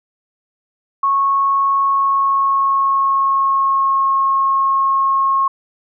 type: tone with pitch glide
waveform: sine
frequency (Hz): 1100 to 1084.9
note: C#6 to C#6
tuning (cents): -14 to -38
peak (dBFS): -12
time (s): 1.03-5.48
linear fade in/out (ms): 5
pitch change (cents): -24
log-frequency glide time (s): 1.77-4.07
effects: none